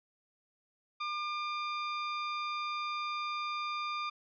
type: tone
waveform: sawtooth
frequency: 1200 Hz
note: D6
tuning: 37 cents sharp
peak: -30 dBFS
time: 1-4.1 s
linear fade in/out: 10 ms
effects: resampled to 11025 Hz